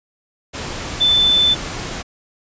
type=tone in noise; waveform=sine; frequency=3520 Hz; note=A7; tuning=in tune; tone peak=-11 dBFS; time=1-1.55 s; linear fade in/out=20 ms; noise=pink; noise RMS=-27 dBFS; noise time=0.53-2.03 s; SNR=+13 dB; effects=resampled to 16000 Hz